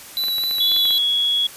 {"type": "tone with vibrato", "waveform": "square", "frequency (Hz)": 3951, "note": "B7", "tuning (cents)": 0, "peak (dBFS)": -20, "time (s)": [0.17, 0.98], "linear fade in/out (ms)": 0, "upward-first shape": "square", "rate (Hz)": 4, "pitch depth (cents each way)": 10}
{"type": "clicks", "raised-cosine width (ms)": 0.3, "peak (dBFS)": -17, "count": 10, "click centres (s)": [0.237, 0.283, 0.383, 0.437, 0.511, 0.584, 0.717, 0.764, 0.854, 0.907]}
{"type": "tone with pitch glide", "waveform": "sine", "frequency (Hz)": [3400, 3349], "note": ["G#7", "G#7"], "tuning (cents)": [40, 14], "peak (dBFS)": -16, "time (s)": [0.6, 1.47], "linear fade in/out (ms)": 5, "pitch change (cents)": -26, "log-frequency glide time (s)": [0.84, 0.89]}
{"effects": ["white hiss -39 dBFS RMS until 1.56 s", "resampled to 32000 Hz"]}